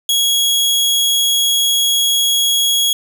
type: tone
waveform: sawtooth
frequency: 3322 Hz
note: G#7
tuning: in tune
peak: -9 dBFS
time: 0.09-2.93 s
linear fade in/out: 2 ms
effects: none